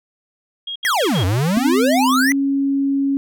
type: tone bursts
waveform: sine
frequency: 3267 Hz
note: G#7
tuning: 29 cents flat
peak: -24 dBFS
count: 4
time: 0.67-1.234 s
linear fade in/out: 5 ms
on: 87 ms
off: 72 ms
type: exponential two-way sweep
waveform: square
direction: down then up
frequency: 2054 to 87 to 2054 Hz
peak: -16 dBFS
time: 0.85-2.32 s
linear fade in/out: 0 ms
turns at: 1.25 s
type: tone with pitch glide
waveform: sine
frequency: 259.1 to 276.1 Hz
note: C4 to C#4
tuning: -17 to -7 cents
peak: -15 dBFS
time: 1.57-3.17 s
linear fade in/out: 0 ms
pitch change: +110 cents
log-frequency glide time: 2.2-2.32 s
effects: none